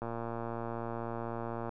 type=click train; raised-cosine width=1 ms; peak=-24 dBFS; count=195; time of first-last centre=0.02-1.692 s; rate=116 Hz; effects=none